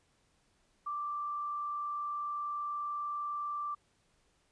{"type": "tone with frequency modulation", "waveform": "sine", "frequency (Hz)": 1174.7, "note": "D6", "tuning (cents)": 0, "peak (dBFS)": -34, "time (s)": [0.86, 3.75], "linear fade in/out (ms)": 10, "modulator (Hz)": 40.2, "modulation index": 0.28, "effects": ["pink hiss -72 dBFS RMS until 4.51 s", "resampled to 22050 Hz"]}